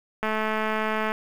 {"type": "click train", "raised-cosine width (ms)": 0.5, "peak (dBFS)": -12, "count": 194, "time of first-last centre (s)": [0.23, 1.119], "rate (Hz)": 217, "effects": ["7-bit"]}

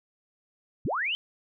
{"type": "linear sweep", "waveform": "sine", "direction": "up", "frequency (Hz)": [58.27, 3136], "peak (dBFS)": -26, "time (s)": [0.85, 1.15], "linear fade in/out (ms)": 0, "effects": []}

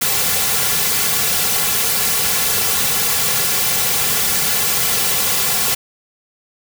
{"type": "noise with comb filter", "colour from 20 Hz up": "white", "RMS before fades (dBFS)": -17, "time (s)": [0.01, 5.75], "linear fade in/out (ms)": 10, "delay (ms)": 3.2, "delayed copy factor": -1, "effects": []}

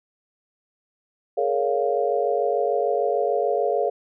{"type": "chord", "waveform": "sine", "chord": "Bb minor seventh", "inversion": "third", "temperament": "just", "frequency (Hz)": [419.5, 466.2, 559.4, 699.2], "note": ["Ab4", "Bb4", "Db5", "F5"], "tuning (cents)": [17, 0, 16, 2], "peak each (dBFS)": -25, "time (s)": [1.37, 3.9], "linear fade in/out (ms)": 10, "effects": []}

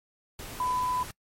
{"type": "tone in noise", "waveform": "sine", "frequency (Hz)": 1001, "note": "B5", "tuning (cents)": 23, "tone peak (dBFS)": -26, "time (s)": [0.6, 1.03], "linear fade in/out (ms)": 2, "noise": "pink", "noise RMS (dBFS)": -41, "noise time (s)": [0.39, 1.11], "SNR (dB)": 12, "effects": ["noise-tail reverb RT60 0.1 s tail -23 dB re dry", "MP3 64 kbps"]}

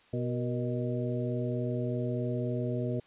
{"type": "harmonic tone with a mistuned harmonic", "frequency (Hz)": 123.4, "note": "B2", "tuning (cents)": -1, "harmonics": [1, 2, 3, 4, 5], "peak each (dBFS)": [-32, -35, -37, -38, -39], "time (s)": [0.13, 3], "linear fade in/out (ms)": 5, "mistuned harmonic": 4, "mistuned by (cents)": -68, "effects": ["white hiss -61 dBFS RMS until 3.06 s", "resampled to 8000 Hz"]}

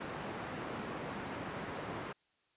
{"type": "band-pass noise", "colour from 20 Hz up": "pink", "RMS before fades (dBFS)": -42, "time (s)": [0, 2.13], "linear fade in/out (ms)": 10, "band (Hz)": [150, 1900], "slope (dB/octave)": 12, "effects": ["white hiss -75 dBFS RMS until 2.56 s", "resampled to 8000 Hz"]}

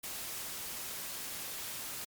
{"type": "noise", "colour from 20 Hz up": "white", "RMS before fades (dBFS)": -41, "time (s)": [0.03, 2.05], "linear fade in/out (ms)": 10, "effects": ["MP3 96 kbps"]}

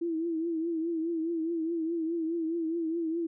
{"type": "tone with vibrato", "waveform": "sine", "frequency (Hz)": 329.6, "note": "E4", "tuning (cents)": 0, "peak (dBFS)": -28, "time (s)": [0.01, 3.27], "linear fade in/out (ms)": 10, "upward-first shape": "triangle", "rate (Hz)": 4.8, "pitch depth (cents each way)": 81, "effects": []}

